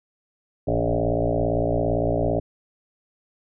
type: tone with frequency modulation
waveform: sine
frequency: 349.2 Hz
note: F4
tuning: in tune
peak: -19 dBFS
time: 0.67-2.4 s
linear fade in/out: 10 ms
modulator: 57.7 Hz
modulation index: 5.6
effects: none